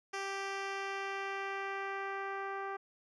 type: tone with low-pass filter sweep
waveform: 10% pulse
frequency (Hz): 392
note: G4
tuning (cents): 0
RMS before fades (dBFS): -39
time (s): 0.13-2.77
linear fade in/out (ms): 10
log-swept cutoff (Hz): 6000 to 1300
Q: 1
effects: none